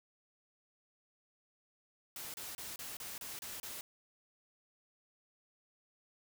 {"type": "noise bursts", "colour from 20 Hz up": "white", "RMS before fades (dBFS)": -45, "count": 8, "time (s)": [2.16, 3.81], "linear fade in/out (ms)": 2, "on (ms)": 180, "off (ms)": 30, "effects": []}